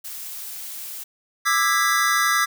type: noise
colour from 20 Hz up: blue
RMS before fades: -34 dBFS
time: 0.04-1.04 s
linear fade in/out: 10 ms
type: chord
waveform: square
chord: E dominant seventh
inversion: third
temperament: just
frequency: 1186.7 / 1318.5 / 1648.1 / 1977.8 Hz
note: D6 / E6 / G#6 / B6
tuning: +18 / 0 / -14 / +2 cents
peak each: -24 dBFS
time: 1.45-2.46 s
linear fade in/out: 20 ms
effects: none